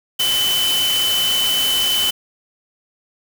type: tone in noise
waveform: sine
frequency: 3029 Hz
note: F#7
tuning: 40 cents sharp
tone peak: -16 dBFS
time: 0.19-2.11 s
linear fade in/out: 10 ms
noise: white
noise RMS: -23 dBFS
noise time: 0.19-2.11 s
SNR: +4 dB
effects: none